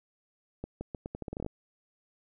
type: accelerating click train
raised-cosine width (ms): 2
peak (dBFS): -23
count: 13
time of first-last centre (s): 0.64-1.463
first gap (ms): 170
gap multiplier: 0.81
effects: none